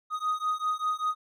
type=beating tone pair; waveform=triangle; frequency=1244.5 / 1249.6 Hz; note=D#6 / D#6; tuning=0 / +7 cents; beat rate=5.1 Hz; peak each=-28 / -28 dBFS; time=0.1-1.15 s; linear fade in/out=50 ms; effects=none